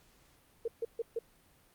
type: tone bursts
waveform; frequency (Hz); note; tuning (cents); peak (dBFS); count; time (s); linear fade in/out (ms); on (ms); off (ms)
sine; 460; A#4; -23; -31; 4; 0.65-1.19; 5; 30; 140
effects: pink hiss -65 dBFS RMS until 1.74 s + Opus 48 kbps